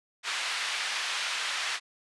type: band-pass noise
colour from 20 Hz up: white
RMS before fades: -32 dBFS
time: 0.23-1.8 s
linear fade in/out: 50 ms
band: 1200 to 3400 Hz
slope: 12 dB/octave
effects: resampled to 24000 Hz